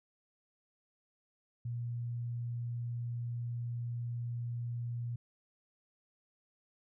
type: tone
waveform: sine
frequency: 119.2 Hz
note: A#2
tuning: 39 cents sharp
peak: -35 dBFS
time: 1.65-5.16 s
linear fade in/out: 5 ms
effects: none